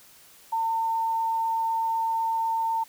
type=tone; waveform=sine; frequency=904 Hz; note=A5; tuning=47 cents sharp; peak=-23 dBFS; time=0.52-2.84 s; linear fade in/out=10 ms; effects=white hiss -53 dBFS RMS until 2.88 s